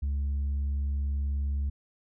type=tone with tanh clipping; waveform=sine; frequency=70.3 Hz; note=C#2; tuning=25 cents sharp; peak=-27 dBFS; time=0.02-1.7 s; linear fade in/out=10 ms; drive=2 dB; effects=none